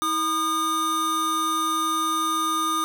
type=tone pair together; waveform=square; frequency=323 / 1222.2 Hz; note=E4 / D#6; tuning=-35 / -31 cents; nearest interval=octave + major seventh; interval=2304 cents; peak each=-31 / -23 dBFS; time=0.02-2.84 s; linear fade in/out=0 ms; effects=none